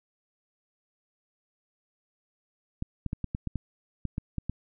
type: clicks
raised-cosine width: 5 ms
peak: -18 dBFS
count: 11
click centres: 2.824 / 3.063 / 3.131 / 3.243 / 3.349 / 3.473 / 3.557 / 4.053 / 4.181 / 4.383 / 4.496 s
effects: none